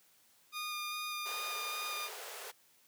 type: tone with vibrato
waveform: 15% pulse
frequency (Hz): 1218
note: D#6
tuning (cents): -37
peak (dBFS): -31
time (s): 0.52-2.1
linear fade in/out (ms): 50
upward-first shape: square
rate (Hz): 2.5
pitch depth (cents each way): 9
type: high-pass noise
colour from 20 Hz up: pink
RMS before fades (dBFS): -46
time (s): 1.25-2.52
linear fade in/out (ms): 20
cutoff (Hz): 390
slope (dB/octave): 96
effects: white hiss -67 dBFS RMS until 2.87 s + high-pass 100 Hz 12 dB/octave